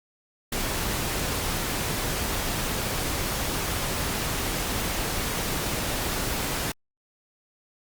pink noise, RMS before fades -28 dBFS, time 0.52-6.72 s, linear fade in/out 5 ms, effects Opus 48 kbps

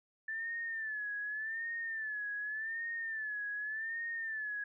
sine tone with vibrato, 1756 Hz, A6, 4 cents flat, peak -36 dBFS, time 0.28-4.64 s, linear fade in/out 5 ms, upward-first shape sine, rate 0.86 Hz, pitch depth 92 cents each way, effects none

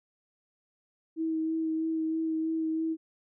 sine tone with vibrato, 320.7 Hz, E4, 48 cents flat, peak -27 dBFS, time 1.16-2.97 s, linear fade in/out 50 ms, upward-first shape sine, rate 3.1 Hz, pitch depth 15 cents each way, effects none

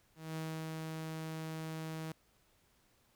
sawtooth tone with ADSR envelope, 159.4 Hz, D#3, 42 cents sharp, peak -34 dBFS, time 0.15-2.12 s, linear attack 210 ms, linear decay 310 ms, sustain -2 dB, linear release 3 ms, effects pink hiss -71 dBFS RMS until 3.15 s

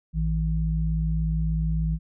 sine tone pair together, 56.57 / 160 Hz, A1 / D#3, +49 / +49 cents, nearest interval octave + tritone, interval 1800 cents, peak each -24 / -25 dBFS, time 0.13-1.99 s, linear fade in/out 50 ms, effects none

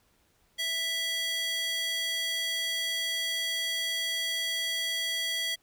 square tone with high-pass filter, 659 Hz, E5, 1 cent flat, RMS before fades -31 dBFS, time 0.58-5.56 s, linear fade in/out 20 ms, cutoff 2700 Hz, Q 4.5, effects pink hiss -68 dBFS RMS until 5.62 s

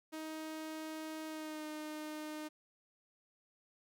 sawtooth tone with pitch glide, 314.3 to 306.2 Hz, D#4 to D#4, +18 to -28 cents, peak -38 dBFS, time 0.12-2.49 s, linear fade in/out 20 ms, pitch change -46 cents, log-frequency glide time 1.27-1.66 s, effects 13-bit

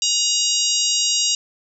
harmonic tone with a mistuned harmonic, 950 Hz, A#5, 33 cents sharp, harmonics 3 / 4 / 5 / 6 / 7 / 8, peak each -24 / -24 / -24 / -24 / -24 / -24 dBFS, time 0.02-1.35 s, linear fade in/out 2 ms, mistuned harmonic 8, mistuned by -35 cents, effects none

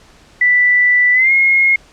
sine tone with pitch glide, 1975.5 to 2154 Hz, B6 to C7, 0 to +50 cents, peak -8 dBFS, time 0.41-1.76 s, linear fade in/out 5 ms, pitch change +150 cents, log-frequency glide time 1.13-1.32 s, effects pink hiss -46 dBFS RMS until 1.92 s + low-pass 7000 Hz 12 dB/octave

